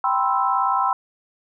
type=chord; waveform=sine; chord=C major seventh; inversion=second; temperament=equal; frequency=784 / 987.8 / 1046.5 / 1318.5 Hz; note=G5 / B5 / C6 / E6; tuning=0 / 0 / 0 / 0 cents; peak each=-23 dBFS; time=0.04-0.93 s; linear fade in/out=2 ms; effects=none